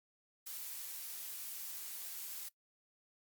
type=noise; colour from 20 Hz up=blue; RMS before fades=-45 dBFS; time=0.46-2.49 s; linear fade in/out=10 ms; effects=noise-tail reverb RT60 0.1 s tail -20 dB re dry + Opus 48 kbps